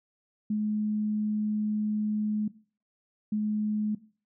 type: tone pair in turn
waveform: sine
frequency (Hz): 212.1 / 212.1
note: G#3 / G#3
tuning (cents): +37 / +37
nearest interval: unison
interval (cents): 0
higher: neither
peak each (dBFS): -25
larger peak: neither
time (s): 0.5-2.48 / 3.32-3.95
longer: first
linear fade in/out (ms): 5
effects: noise-tail reverb RT60 0.4 s tail -18 dB re dry